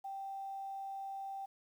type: tone with quantisation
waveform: sine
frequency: 782 Hz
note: G5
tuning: 4 cents flat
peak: -40 dBFS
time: 0.04-1.46 s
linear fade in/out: 10 ms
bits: 11
effects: none